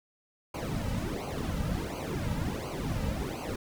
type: noise with flanger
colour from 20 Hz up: brown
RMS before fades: -33 dBFS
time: 0.54-3.56 s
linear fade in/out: 5 ms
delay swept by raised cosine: 0.55 to 2.85 ms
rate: 1.4 Hz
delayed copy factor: -1
effects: none